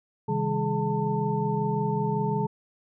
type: tone cluster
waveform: sine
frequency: 134.3 / 159.7 / 201.5 / 422.7 / 894 Hz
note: C3 / D#3 / G3 / G#4 / A5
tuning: +46 / +45 / +48 / +31 / +27 cents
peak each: -30 dBFS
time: 0.28-2.47 s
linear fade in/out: 10 ms
effects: none